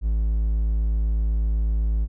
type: tone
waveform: triangle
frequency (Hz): 54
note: A1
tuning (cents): -32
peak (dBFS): -17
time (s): 0.01-2.08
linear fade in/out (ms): 50
effects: none

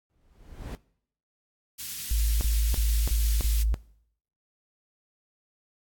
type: noise with exponential growth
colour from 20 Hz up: brown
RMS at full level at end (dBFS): -32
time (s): 0.1-0.75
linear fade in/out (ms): 0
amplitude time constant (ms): 140
type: band-stop noise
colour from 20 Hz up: white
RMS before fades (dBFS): -36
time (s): 1.78-3.64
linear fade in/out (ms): 20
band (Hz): 170 to 2500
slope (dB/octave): 12
type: tone bursts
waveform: sine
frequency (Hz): 54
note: A1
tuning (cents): -32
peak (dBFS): -21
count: 5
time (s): 2.11-3.742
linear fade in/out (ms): 0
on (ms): 300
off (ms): 33
effects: noise-tail reverb RT60 0.7 s tail -22 dB re dry + AAC 64 kbps

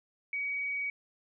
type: tone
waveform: sine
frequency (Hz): 2261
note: C#7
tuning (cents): +34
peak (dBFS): -31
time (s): 0.33-0.9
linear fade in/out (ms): 2
effects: none

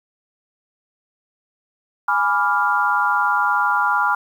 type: chord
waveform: sine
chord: G# diminished seventh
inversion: none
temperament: equal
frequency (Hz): 830.6 / 987.8 / 1174.7 / 1396.9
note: G#5 / B5 / D6 / F6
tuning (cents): 0 / 0 / 0 / 0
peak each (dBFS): -22 / -21 / -23 / -19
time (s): 2.08-4.15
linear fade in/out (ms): 5
effects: 8-bit

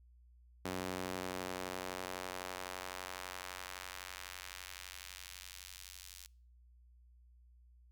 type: tone with high-pass filter sweep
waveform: sawtooth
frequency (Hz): 91.9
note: F#2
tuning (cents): -11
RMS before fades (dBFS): -45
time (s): 0.65-6.27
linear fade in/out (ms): 0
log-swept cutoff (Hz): 230 to 4600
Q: 0.73
effects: noise-tail reverb RT60 0.5 s tail -25 dB re dry + added 60 Hz sine -60 dBFS peak until 7.91 s

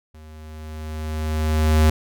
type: tone with level ramp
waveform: square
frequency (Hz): 77.78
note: D#2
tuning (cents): 0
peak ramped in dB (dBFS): -42 to -12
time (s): 0.14-1.9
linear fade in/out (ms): 5
effects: none

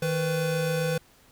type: tone pair together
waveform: square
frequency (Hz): 157.81 / 501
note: D#3 / B4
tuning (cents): +25 / +25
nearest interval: octave + minor sixth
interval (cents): 2000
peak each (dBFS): -28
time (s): 0.02-0.98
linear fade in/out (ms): 5
effects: pink hiss -58 dBFS RMS until 1.31 s

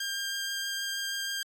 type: tone with vibrato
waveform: 15% pulse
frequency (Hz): 1600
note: G6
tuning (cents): +35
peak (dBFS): -25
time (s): 0-1.43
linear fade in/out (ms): 5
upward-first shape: triangle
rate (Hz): 6.3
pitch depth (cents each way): 8
effects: AAC 64 kbps

